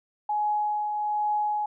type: tone with tremolo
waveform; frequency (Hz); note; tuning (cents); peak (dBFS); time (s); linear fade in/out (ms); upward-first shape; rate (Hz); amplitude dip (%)
sine; 840; G#5; +19; -22; 0.29-1.66; 5; triangle; 1.2; 40
effects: none